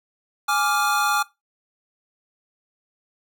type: chord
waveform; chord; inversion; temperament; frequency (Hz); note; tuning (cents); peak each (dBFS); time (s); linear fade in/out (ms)
square; D diminished; second; equal; 830.6 / 1174.7 / 1396.9; Ab5 / D6 / F6; 0 / 0 / 0; -24; 0.48-1.23; 10
effects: noise-tail reverb RT60 0.2 s tail -19 dB re dry